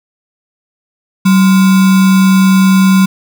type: tone with sample-and-hold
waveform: sine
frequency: 190 Hz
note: F#3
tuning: 46 cents sharp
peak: -4 dBFS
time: 1.25-3.06 s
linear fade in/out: 10 ms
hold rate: 1225 Hz
effects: none